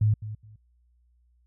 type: tone with echo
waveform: sine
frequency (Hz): 106.9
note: A2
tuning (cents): -49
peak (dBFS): -18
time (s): 0.01-0.14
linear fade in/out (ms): 5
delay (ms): 210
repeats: 2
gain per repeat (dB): -14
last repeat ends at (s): 0.56
effects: added 60 Hz sine -61 dBFS peak until 1.46 s